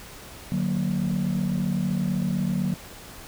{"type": "chord", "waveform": "sine", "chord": "D augmented", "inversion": "none", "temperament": "equal with one note detuned", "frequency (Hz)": [149.23, 185, 233.1], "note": ["D3", "F#3", "A#3"], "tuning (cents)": [28, 0, 0], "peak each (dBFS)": [-27, -23, -28], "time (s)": [0.52, 2.74], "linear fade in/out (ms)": 0, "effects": ["tanh soft clip ceiling -18 dBFS", "pink hiss -43 dBFS RMS until 3.27 s"]}